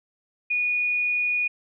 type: tone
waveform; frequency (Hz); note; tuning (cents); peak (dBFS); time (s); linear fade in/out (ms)
sine; 2457; D#7; -22; -21; 0.5-1.48; 10
effects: none